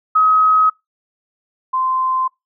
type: tone pair in turn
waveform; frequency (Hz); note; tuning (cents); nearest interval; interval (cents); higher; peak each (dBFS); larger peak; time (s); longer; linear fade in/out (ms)
sine; 1270 / 1037.8; D#6 / C6; +35 / -14; minor third; 349; first; -9 / -15; first; 0.15-0.7 / 1.73-2.28; neither; 10
effects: noise-tail reverb RT60 0.2 s tail -25 dB re dry